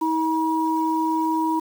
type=tone pair together; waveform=sine; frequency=320 / 959 Hz; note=D#4 / A#5; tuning=+49 / +49 cents; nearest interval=octave + perfect fifth; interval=1900 cents; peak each=-22 dBFS; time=0.01-1.6 s; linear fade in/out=10 ms; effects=7-bit